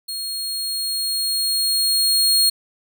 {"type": "tone with level ramp", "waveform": "sawtooth", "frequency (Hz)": 4275, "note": "C8", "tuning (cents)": 36, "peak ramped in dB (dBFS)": [-23, -10], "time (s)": [0.08, 2.5], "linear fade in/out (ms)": 10, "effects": []}